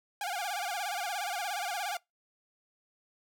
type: tone with vibrato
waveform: sawtooth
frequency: 760 Hz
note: F#5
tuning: 46 cents sharp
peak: -29 dBFS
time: 0.21-1.97 s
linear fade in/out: 2 ms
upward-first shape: sine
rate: 17 Hz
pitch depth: 160 cents each way
type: tone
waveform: 10% pulse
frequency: 1174 Hz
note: D6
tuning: 1 cent flat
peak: -37 dBFS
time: 0.34-1.99 s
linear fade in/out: 50 ms
effects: noise-tail reverb RT60 0.2 s tail -26 dB re dry